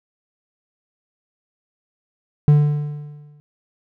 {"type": "tone with exponential decay", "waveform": "triangle", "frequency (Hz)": 147.7, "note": "D3", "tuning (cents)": 10, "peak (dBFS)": -5, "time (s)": [2.48, 3.4], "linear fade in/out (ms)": 0, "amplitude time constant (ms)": 200, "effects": []}